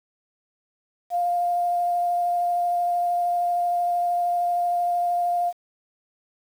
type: tone with vibrato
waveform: sine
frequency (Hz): 702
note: F5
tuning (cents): +9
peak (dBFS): -20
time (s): 1.1-5.53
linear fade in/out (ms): 50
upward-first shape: sine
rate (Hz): 13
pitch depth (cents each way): 9
effects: 8-bit